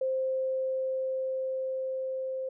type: tone with level ramp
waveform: sine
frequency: 524 Hz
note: C5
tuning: 2 cents sharp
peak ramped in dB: -26 to -31 dBFS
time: 0.01-2.49 s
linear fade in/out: 5 ms
effects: none